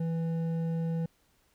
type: tone with hard clipping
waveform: sine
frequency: 164.81 Hz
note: E3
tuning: in tune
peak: -30 dBFS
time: 0-1.06 s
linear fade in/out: 5 ms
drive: 7 dB
effects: pink hiss -69 dBFS RMS until 1.54 s